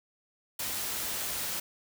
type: noise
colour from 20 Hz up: white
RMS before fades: -34 dBFS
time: 0.59-1.6 s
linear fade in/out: 5 ms
effects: none